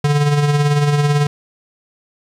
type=tone with tremolo; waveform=square; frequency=146 Hz; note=D3; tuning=10 cents flat; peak=-11 dBFS; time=0.04-1.27 s; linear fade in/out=5 ms; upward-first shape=sine; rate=18 Hz; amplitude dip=45%; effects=low-pass 8000 Hz 12 dB/octave + 8-bit